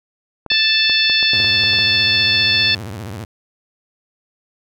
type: clicks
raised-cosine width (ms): 1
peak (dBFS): -16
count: 11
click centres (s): 0.463 / 0.517 / 0.897 / 1.098 / 1.228 / 1.334 / 1.401 / 1.445 / 1.636 / 1.734 / 1.788
type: harmonic tone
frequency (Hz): 880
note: A5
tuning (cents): 0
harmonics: 2 / 3 / 4 / 5 / 6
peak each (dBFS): -21 / -18 / -17 / -18 / -23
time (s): 0.5-2.75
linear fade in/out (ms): 5
type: tone with vibrato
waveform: sawtooth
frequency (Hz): 103.83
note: G#2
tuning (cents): 0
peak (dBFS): -23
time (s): 1.33-3.25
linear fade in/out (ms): 5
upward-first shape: sine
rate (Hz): 15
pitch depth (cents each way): 260
effects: none